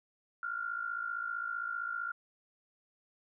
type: tone pair together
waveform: sine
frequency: 1386 / 1441.4 Hz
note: F6 / F#6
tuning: -14 / -46 cents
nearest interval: minor second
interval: 68 cents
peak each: -36 / -39 dBFS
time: 0.43-2.12 s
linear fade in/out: 2 ms
effects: none